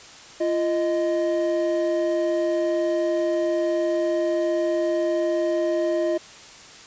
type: tone pair together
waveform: triangle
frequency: 343.6 / 622.3 Hz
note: F4 / D#5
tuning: -28 / 0 cents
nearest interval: minor seventh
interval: 1028 cents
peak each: -21 dBFS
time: 0.4-6.18 s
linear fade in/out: 10 ms
effects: white hiss -44 dBFS RMS until 6.86 s + resampled to 16000 Hz